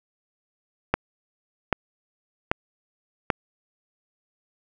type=click train; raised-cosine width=0.5 ms; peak=-4 dBFS; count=4; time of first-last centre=0.94-3.302 s; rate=1.27 Hz; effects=none